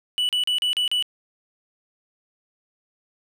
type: tone bursts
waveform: triangle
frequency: 2960 Hz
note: F#7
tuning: in tune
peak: -18 dBFS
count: 6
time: 0.18-1.025 s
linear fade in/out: 0 ms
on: 110 ms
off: 37 ms
effects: none